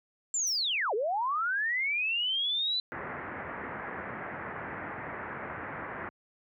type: linear two-way sweep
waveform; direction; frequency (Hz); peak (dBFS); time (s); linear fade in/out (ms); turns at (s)
sine; down then up; 7459 to 392 to 4045; -27; 0.34-2.8; 2; 0.94
type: noise with exponential decay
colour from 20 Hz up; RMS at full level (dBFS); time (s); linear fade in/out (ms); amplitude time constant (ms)
violet; -42; 0.47-0.69; 0; 47
type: low-pass noise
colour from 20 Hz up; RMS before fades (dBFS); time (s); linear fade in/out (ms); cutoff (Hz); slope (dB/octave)
white; -39; 2.92-6.09; 0; 2000; 48
effects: high-pass 80 Hz 12 dB/octave